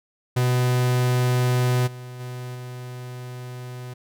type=tone with level steps; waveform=45% pulse; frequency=125 Hz; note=B2; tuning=21 cents sharp; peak=-18 / -35 / -31 / -33 dBFS; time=0.36-3.94 s; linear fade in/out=10 ms; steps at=1.86 / 2.19 / 2.54 s; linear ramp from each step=20 ms; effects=none